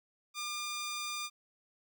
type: tone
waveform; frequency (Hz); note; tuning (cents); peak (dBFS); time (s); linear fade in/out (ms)
10% pulse; 1202; D6; +40; -28; 0.34-1.3; 50
effects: none